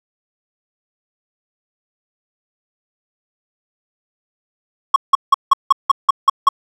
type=tone bursts; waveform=triangle; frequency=1100 Hz; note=C#6; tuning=14 cents flat; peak=-3 dBFS; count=9; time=4.94-6.489 s; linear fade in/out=5 ms; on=21 ms; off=170 ms; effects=none